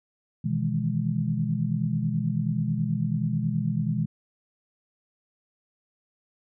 sine chord, E major seventh, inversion second, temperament equal, 123.47 / 155.56 / 164.81 / 207.7 Hz, B2 / D#3 / E3 / G#3, 0 / 0 / 0 / 0 cents, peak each -29 dBFS, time 0.44-4.06 s, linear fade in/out 10 ms, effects none

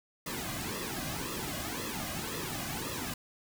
pink noise with flanger, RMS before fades -37 dBFS, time 0.26-3.14 s, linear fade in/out 5 ms, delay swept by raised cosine 1.3 to 2.25 ms, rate 1.9 Hz, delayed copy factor -0.75, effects none

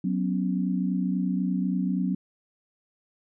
sine chord, F# suspended fourth, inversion none, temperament equal with one note detuned, 185 / 248.8 / 277.2 Hz, F#3 / B3 / C#4, 0 / +13 / 0 cents, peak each -25 / -30 / -31 dBFS, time 0.04-2.15 s, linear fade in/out 5 ms, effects none

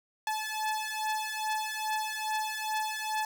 sawtooth beating tone pair, 863 / 865.4 Hz, A5 / A5, -34 / -29 cents, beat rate 2.4 Hz, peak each -30 dBFS, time 0.27-3.25 s, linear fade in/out 2 ms, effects none

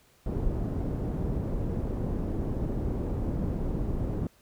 pink low-pass noise, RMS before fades -30 dBFS, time 0.26-4.27 s, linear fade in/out 2 ms, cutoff 380 Hz, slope 12 dB/octave, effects pink hiss -62 dBFS RMS until 4.41 s

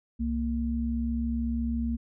sine tone pair together, 65.95 / 232 Hz, C2 / A#3, +14 / -8 cents, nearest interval octave + minor seventh, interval 2178 cents, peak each -30 / -28 dBFS, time 0.19-1.97 s, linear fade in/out 20 ms, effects none

